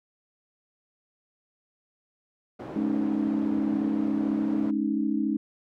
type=band-pass noise; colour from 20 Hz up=white; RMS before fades=-39 dBFS; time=2.59-4.71 s; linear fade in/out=10 ms; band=140 to 520 Hz; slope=12 dB/octave
type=chord; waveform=sine; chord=Ab suspended fourth; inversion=none; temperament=equal with one note detuned; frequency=213 / 277.2 / 311.1 Hz; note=Ab3 / Db4 / Eb4; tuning=+44 / 0 / 0 cents; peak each=-28 dBFS; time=2.76-5.37 s; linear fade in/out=2 ms
effects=none

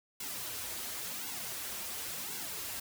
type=noise with flanger; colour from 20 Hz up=white; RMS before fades=-40 dBFS; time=0.2-2.8 s; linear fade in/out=5 ms; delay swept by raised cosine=1.6 to 7 ms; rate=0.93 Hz; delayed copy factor=-0.9; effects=none

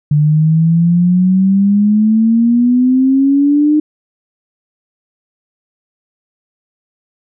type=exponential sweep; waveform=sine; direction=up; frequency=146.83 to 305.5 Hz; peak=-7 dBFS; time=0.11-3.8 s; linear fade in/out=5 ms; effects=none

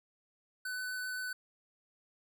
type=tone with vibrato; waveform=square; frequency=1504 Hz; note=F#6; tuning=28 cents sharp; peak=-37 dBFS; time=0.65-1.33 s; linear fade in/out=5 ms; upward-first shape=sine; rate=7.7 Hz; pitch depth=8 cents each way; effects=none

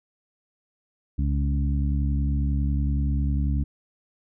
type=harmonic tone with a mistuned harmonic; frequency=70.3 Hz; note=C#2; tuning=25 cents sharp; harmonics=1 / 2 / 3 / 4; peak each=-22 / -28 / -32 / -34 dBFS; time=1.18-3.64 s; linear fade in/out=10 ms; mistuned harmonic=1; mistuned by=-33 cents; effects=none

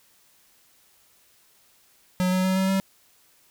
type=tone with pitch steps; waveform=square; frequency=183 / 185.34 / 187.71 / 190.11 / 192.54 Hz; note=F#3 / F#3 / F#3 / F#3 / G3; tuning=-19 / +3 / +25 / +47 / -31 cents; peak=-21 dBFS; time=2.2-2.8 s; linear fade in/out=0 ms; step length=120 ms; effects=white hiss -60 dBFS RMS until 3.5 s

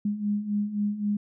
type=beating tone pair; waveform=sine; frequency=204 / 207.8 Hz; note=G#3 / G#3; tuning=-31 / +1 cents; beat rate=3.8 Hz; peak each=-31 / -26 dBFS; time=0.05-1.17 s; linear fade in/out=5 ms; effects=none

